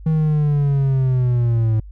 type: linear sweep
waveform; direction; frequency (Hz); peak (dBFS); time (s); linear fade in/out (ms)
triangle; down; 159.8 to 108.4; -12; 0.06-1.8; 5
effects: added 50 Hz sine -34 dBFS peak until 1.91 s